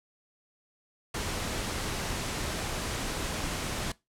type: noise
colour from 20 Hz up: pink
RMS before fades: -33 dBFS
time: 1.14-3.92 s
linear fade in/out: 5 ms
effects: noise-tail reverb RT60 0.2 s tail -20 dB re dry + low-pass 10000 Hz 12 dB/octave